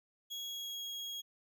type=tone with pitch glide; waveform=35% pulse; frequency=3322 to 3295 Hz; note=G#7 to G#7; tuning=0 to -14 cents; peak=-38 dBFS; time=0.3-1.22 s; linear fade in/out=20 ms; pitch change=-14 cents; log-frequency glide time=0.47-0.86 s; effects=none